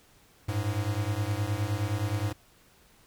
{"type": "beating tone pair", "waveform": "square", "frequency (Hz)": [99, 108.6], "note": ["G2", "A2"], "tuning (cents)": [18, -22], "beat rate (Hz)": 9.6, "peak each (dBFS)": -31, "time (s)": [0.48, 2.33], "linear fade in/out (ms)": 10, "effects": ["pink hiss -60 dBFS RMS until 3.06 s"]}